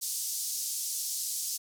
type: band-pass noise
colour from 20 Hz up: pink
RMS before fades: -34 dBFS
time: 0.01-1.58 s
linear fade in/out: 20 ms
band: 5200 to 14000 Hz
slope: 24 dB/octave
effects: none